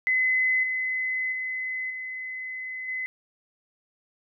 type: tone with level steps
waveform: sine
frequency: 2031 Hz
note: B6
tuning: 48 cents sharp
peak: -20 / -25 / -28 / -32 / -28 dBFS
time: 0.07-3.06 s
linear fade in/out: 0 ms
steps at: 0.63 / 1.32 / 1.9 / 2.88 s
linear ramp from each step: 5 ms
effects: none